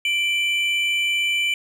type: tone pair together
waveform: triangle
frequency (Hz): 2349 / 2994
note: D7 / F#7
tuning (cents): 0 / +20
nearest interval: major third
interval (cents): 420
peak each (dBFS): -19 / -22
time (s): 0.05-1.54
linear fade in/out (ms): 2
effects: none